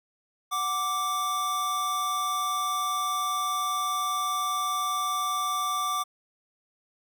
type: tone pair together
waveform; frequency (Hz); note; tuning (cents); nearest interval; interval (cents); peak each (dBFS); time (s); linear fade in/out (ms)
square; 740 / 1172.5; F#5 / D6; 0 / -3; minor sixth; 797; -37 / -27; 0.51-6.04; 20
effects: none